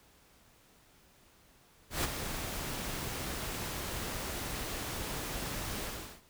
pink noise with ADSR envelope, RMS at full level -30 dBFS, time 1.9-6.22 s, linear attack 140 ms, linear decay 22 ms, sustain -8 dB, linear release 390 ms, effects pink hiss -63 dBFS RMS until 6.29 s

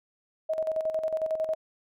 sine tone with tremolo, 634 Hz, D#5, 32 cents sharp, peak -24 dBFS, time 0.49-1.55 s, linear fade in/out 10 ms, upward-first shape square, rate 11 Hz, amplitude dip 60%, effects none

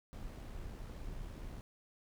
brown noise with amplitude modulation, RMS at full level -44 dBFS, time 0.13-1.61 s, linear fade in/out 0 ms, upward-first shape sine, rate 74.6 Hz, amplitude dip 30%, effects none

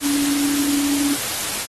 sine tone in noise, 284.6 Hz, C#4, 46 cents sharp, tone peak -18 dBFS, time 0.01-1.17 s, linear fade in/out 50 ms, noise white, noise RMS -24 dBFS, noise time 0-1.67 s, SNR +3 dB, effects AAC 32 kbps

